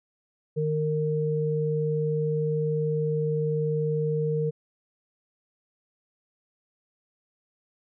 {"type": "tone pair together", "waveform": "sine", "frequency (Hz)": [153.5, 460], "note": ["D#3", "A#4"], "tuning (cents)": [-23, -23], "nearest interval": "octave + perfect fifth", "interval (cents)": 1900, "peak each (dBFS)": -26, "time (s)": [0.56, 4.51], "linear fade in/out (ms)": 20, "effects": []}